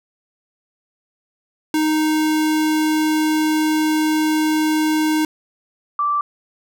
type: tone pair in turn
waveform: square / sine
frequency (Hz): 310.3 / 1168.2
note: D#4 / D6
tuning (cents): -5 / -10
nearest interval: octave + major seventh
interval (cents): 2295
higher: second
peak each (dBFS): -16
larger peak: neither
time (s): 1.74-5.25 / 5.99-6.21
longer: first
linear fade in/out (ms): 2
effects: none